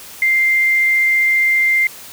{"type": "tone", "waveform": "sine", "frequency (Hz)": 2095, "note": "C7", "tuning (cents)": 2, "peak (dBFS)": -11, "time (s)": [0.22, 1.87], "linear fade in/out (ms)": 2, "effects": ["white hiss -36 dBFS RMS until 2.12 s"]}